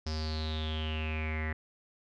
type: tone with low-pass filter sweep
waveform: square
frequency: 78.2 Hz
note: D#2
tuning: 9 cents sharp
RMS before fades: -34 dBFS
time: 0.06-1.53 s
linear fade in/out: 5 ms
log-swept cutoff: 5200 to 1900 Hz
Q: 9.8
effects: none